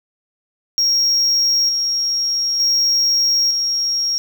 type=tone with tremolo; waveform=sine; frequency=5588 Hz; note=F8; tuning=in tune; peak=-10 dBFS; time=0.78-4.18 s; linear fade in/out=0 ms; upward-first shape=square; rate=0.55 Hz; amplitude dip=45%; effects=tanh soft clip ceiling -12 dBFS + 7-bit